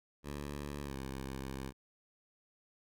10% pulse tone with pitch glide, 72 to 66.79 Hz, D2 to C2, -34 to +36 cents, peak -32 dBFS, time 0.23-1.73 s, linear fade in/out 50 ms, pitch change -130 cents, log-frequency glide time 0.81-0.97 s, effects none

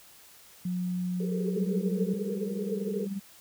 sine tone with pitch glide, 180.2 to 184.2 Hz, F#3 to F#3, -45 to -7 cents, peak -28 dBFS, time 0.65-2.14 s, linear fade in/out 5 ms, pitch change +38 cents, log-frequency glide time 1.22-1.55 s
pink band-pass noise, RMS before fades -35 dBFS, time 1.2-3.07 s, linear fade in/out 5 ms, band 400 to 460 Hz, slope 96 dB/octave
sine tone with tremolo, 196.4 Hz, G3, 4 cents sharp, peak -28 dBFS, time 1.56-3.2 s, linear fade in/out 10 ms, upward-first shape triangle, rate 20 Hz, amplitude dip 70%
effects white hiss -54 dBFS RMS until 3.4 s

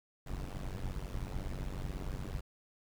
brown noise with amplitude modulation, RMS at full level -35 dBFS, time 0.26-2.41 s, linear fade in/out 10 ms, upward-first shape sine, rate 94.3 Hz, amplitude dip 95%, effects none

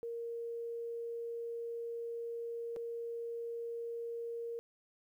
sine tone with dropouts, 466.2 Hz, A#4, in tune, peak -38 dBFS, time 0.03-4.59 s, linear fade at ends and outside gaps 0 ms, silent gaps 2.762-2.767 s, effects 12-bit

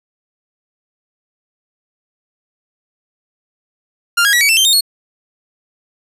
sawtooth tone with pitch steps, 1396.9 / 1642.1 / 1930.4 / 2269 / 2668 / 3136 / 3686 / 4334 Hz, F6 / G#6 / B6 / C#7 / E7 / G7 / A#7 / C#8, 0 / -20 / -40 / +40 / +20 / 0 / -20 / -40 cents, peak -6 dBFS, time 4.17-4.81 s, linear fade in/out 10 ms, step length 80 ms, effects resampled to 32000 Hz + 8-bit

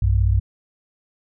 sine tone pair together, 61.1 / 96.99 Hz, B1 / G2, -18 / -18 cents, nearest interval minor sixth, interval 800 cents, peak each -17 dBFS, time 0.02-0.4 s, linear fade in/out 5 ms, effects none

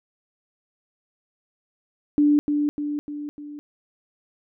sine tone with echo, 293.7 Hz, D4, in tune, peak -14 dBFS, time 2.18-2.39 s, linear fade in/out 0 ms, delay 300 ms, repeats 4, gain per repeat -5 dB, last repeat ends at 3.59 s, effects none

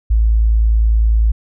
sine tone, 55 Hz, A1, in tune, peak -9 dBFS, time 0.1-1.32 s, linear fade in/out 10 ms, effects none

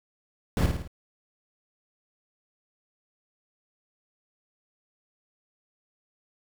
brown noise with echo, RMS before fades -23 dBFS, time 0.57-0.66 s, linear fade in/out 0 ms, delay 54 ms, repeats 4, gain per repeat -5 dB, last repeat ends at 0.876 s, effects none

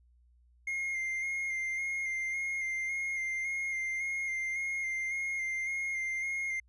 triangle tone with vibrato, 2121 Hz, C7, 23 cents sharp, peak -30 dBFS, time 0.67-6.6 s, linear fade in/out 5 ms, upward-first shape square, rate 1.8 Hz, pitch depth 20 cents each way, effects added 60 Hz sine -61 dBFS peak until 6.68 s + resampled to 24000 Hz

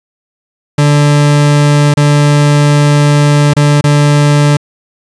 40% pulse tone with dropouts, 146.3 Hz, D3, 6 cents flat, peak -4 dBFS, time 0.78-4.57 s, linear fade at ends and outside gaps 5 ms, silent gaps 1.94-1.971 / 3.536-3.565 / 3.811-3.84 s, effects resampled to 22050 Hz + 7-bit

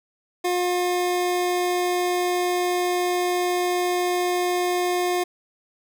25% pulse tone, 357.2 Hz, F4, 39 cents sharp, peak -17 dBFS, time 0.44-5.24 s, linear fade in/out 10 ms, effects none

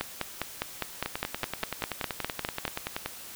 two click trains, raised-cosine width 0.3 ms, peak -12 / -14 dBFS, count 14 / 22, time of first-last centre 0.01-2.652 / 1.06-3.06 s, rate 4.92 / 10.5 Hz, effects white hiss -44 dBFS RMS until 3.35 s

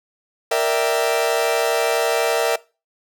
40% pulse chord, E half-diminished seventh, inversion second, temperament equal, 466.2 / 587.3 / 659.3 / 784 Hz, Bb4 / D5 / E5 / G5, 0 / 0 / 0 / 0 cents, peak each -20 / -23 / -20 / -25 dBFS, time 0.51-2.56 s, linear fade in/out 5 ms, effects noise-tail reverb RT60 0.3 s tail -21 dB re dry

